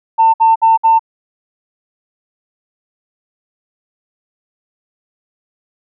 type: tone bursts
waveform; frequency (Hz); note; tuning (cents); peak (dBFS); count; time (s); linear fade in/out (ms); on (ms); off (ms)
sine; 899; A5; +37; -5; 4; 0.18-0.994; 20; 160; 58
effects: tanh soft clip ceiling -1 dBFS